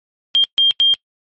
sine tone bursts at uneven times, 3200 Hz, G7, 35 cents sharp, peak -9 dBFS, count 3, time 0.35-0.44 / 0.58-0.71 / 0.8-0.94 s, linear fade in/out 0 ms, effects noise-tail reverb RT60 0.1 s tail -26 dB re dry + MP3 32 kbps

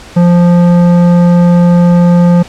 triangle tone with tanh clipping, 174.61 Hz, F3, in tune, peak -5 dBFS, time 0.16-2.43 s, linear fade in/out 10 ms, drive 17 dB, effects pink hiss -32 dBFS RMS until 2.48 s + low-pass 7000 Hz 12 dB/octave

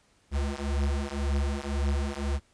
square beating tone pair, 69.3 / 71.2 Hz, C#2 / C#2, 0 / +47 cents, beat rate 1.9 Hz, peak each -30 dBFS, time 0.31-2.4 s, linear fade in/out 50 ms, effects pink hiss -65 dBFS RMS until 2.53 s + resampled to 22050 Hz

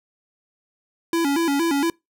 square tone with vibrato, 306.6 Hz, D#4, 25 cents flat, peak -19 dBFS, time 1.13-1.9 s, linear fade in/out 2 ms, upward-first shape square, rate 4.3 Hz, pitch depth 150 cents each way, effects noise-tail reverb RT60 0.2 s tail -25 dB re dry

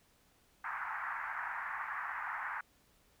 white band-pass noise, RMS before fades -40 dBFS, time 0.64-2.61 s, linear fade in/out 5 ms, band 830 to 1900 Hz, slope 48 dB/octave, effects pink hiss -69 dBFS RMS until 3.2 s

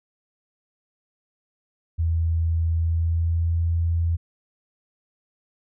sine tone with pitch glide, 82.41 to 83.9 Hz, E2 to E2, 0 to +31 cents, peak -19 dBFS, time 1.98-4.17 s, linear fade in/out 20 ms, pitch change +31 cents, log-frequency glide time 2.75-3.6 s, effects none

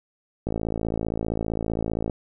click train, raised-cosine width 2 ms, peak -13 dBFS, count 91, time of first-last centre 0.47-2.097 s, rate 55.3 Hz, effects none

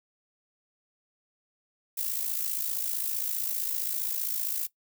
violet noise with amplitude modulation, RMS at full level -28 dBFS, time 1.97-4.67 s, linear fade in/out 10 ms, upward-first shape sine, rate 55.3 Hz, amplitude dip 65%, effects noise-tail reverb RT60 0.1 s tail -18 dB re dry

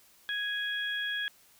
harmonic tone, 830 Hz, G#5, 1 cent flat, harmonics 2 / 3 / 4, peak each -32 / -46 / -35 dBFS, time 0.29-1.28 s, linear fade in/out 0 ms, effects white hiss -61 dBFS RMS until 1.59 s

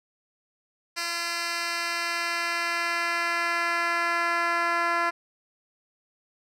10% pulse tone with band-pass filter sweep, 341.5 Hz, F4, 39 cents flat, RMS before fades -27 dBFS, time 0.96-5.11 s, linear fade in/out 20 ms, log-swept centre 4500 to 1300 Hz, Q 0.93, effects none

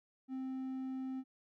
triangle tone, 262 Hz, C4, 2 cents sharp, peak -36 dBFS, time 0.28-1.24 s, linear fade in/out 50 ms, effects none

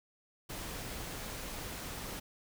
pink noise, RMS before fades -42 dBFS, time 0.49-2.2 s, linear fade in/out 10 ms, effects none

